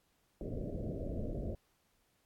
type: low-pass noise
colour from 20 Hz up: pink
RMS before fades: -39 dBFS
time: 0.41-1.55 s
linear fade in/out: 2 ms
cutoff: 650 Hz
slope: 96 dB/octave
effects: pink hiss -75 dBFS RMS until 2.25 s + AAC 64 kbps

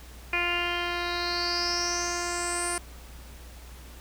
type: tone with low-pass filter sweep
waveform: 10% pulse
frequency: 349.2 Hz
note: F4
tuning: in tune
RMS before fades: -29 dBFS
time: 0.33-2.78 s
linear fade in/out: 2 ms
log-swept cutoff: 2500 to 9400 Hz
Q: 9
effects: added 60 Hz sine -44 dBFS peak until 4 s + pink hiss -50 dBFS RMS until 4 s

